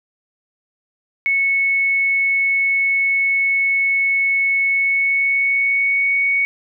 sine tone with pitch glide, 2205 to 2228 Hz, C#7 to C#7, -10 to +8 cents, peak -14 dBFS, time 1.26-6.45 s, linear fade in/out 0 ms, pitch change +18 cents, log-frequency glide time 4.67-6.15 s, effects none

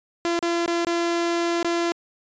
sawtooth tone with dropouts, 340.9 Hz, F4, 42 cents flat, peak -17 dBFS, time 0.25-1.92 s, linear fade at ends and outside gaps 0 ms, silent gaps 0.391-0.427 / 0.661-0.679 / 0.848-0.869 / 1.628-1.646 s, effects resampled to 16000 Hz

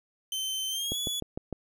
sawtooth tone with pitch glide, 3087 to 3406 Hz, G7 to G#7, -27 to +43 cents, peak -27 dBFS, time 0.32-1.2 s, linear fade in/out 2 ms, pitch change +170 cents, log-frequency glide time 0.69-0.99 s
click train, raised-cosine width 2 ms, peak -20 dBFS, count 5, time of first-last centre 0.92-1.527 s, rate 6.59 Hz
effects none

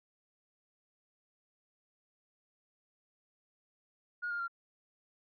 sine tone with pitch steps, 1437 / 1409.1 / 1381.7 Hz, F6 / F6 / F6, +49 / +15 / -19 cents, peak -33 dBFS, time 4.22-4.481 s, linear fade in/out 20 ms, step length 87 ms, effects tanh soft clip ceiling -29 dBFS

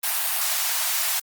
white high-pass noise, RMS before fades -24 dBFS, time 0.03-1.2 s, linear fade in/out 10 ms, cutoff 630 Hz, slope 96 dB/octave, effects Opus 32 kbps

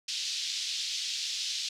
pink band-pass noise, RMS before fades -34 dBFS, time 0.08-1.69 s, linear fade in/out 5 ms, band 3300 to 5800 Hz, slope 24 dB/octave, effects none

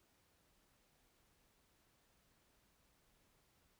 silence, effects pink hiss -75 dBFS RMS until 3.79 s

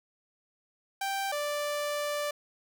sawtooth tone pair in turn, 784 / 587.3 Hz, G5 / D5, 0 / 0 cents, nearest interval perfect fourth, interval 500 cents, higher first, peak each -26 dBFS, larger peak neither, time 1.01-1.32 / 1.32-2.31 s, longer second, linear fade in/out 5 ms, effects none

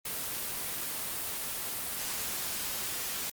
white noise, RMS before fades -35 dBFS, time 0.05-3.3 s, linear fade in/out 5 ms, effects Opus 24 kbps

